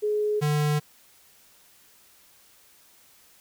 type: tone pair in turn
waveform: sine / square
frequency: 421 / 149.15 Hz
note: G#4 / D3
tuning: +24 / +27 cents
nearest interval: octave + tritone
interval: 1797 cents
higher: first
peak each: -22 dBFS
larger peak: neither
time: 0.02-0.41 / 0.41-0.8 s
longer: neither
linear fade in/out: 20 ms
effects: white hiss -57 dBFS RMS until 3.4 s